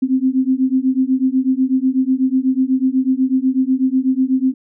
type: beating tone pair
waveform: sine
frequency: 257 / 265.1 Hz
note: C4 / C4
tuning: -31 / +23 cents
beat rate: 8.1 Hz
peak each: -16 dBFS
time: 0.02-4.54 s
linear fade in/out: 10 ms
effects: none

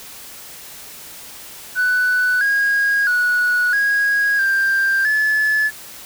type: tone with pitch steps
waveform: sine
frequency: 1491 / 1638 / 1466 / 1648 / 1584 / 1724 Hz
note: F#6 / G#6 / F#6 / G#6 / G6 / A6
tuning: +13 / -24 / -16 / -14 / +18 / -36 cents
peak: -12 dBFS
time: 1.75-5.71 s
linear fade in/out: 50 ms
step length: 660 ms
effects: tanh soft clip ceiling -12 dBFS + white hiss -37 dBFS RMS until 6.05 s

